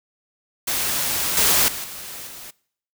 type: noise with level steps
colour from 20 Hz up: white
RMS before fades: -23 / -17 / -30 / -35 / -38 dBFS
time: 0.67-2.51 s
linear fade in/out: 10 ms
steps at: 1.37 / 1.68 / 1.84 / 2.27 s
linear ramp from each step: 2 ms
effects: noise-tail reverb RT60 0.6 s tail -23 dB re dry